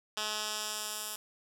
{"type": "tone with band-pass filter sweep", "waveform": "10% pulse", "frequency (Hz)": 213.2, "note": "G#3", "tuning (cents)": 46, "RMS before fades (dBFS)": -37, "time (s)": [0.17, 1.16], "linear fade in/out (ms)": 2, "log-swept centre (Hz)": [4300, 11000], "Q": 0.87, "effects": []}